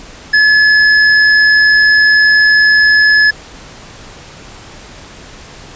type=tone; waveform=square; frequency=1711 Hz; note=A6; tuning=49 cents flat; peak=-6 dBFS; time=0.33-3.31 s; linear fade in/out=10 ms; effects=pink hiss -34 dBFS RMS until 5.75 s + resampled to 16000 Hz